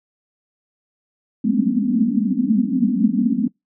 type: band-pass noise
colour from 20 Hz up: white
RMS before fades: -18 dBFS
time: 1.44-3.48 s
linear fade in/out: 10 ms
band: 190 to 270 Hz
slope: 96 dB/octave
effects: noise-tail reverb RT60 0.2 s tail -26 dB re dry